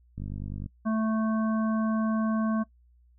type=click train; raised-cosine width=5 ms; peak=-24 dBFS; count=25; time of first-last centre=0.18-0.661 s; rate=49.9 Hz
type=harmonic tone; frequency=220 Hz; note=A3; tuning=in tune; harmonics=1 / 3 / 5 / 7; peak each=-24 / -35 / -36 / -42 dBFS; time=0.85-2.64 s; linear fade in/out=20 ms
effects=noise-tail reverb RT60 0.1 s tail -21 dB re dry + added 60 Hz sine -57 dBFS peak until 3.18 s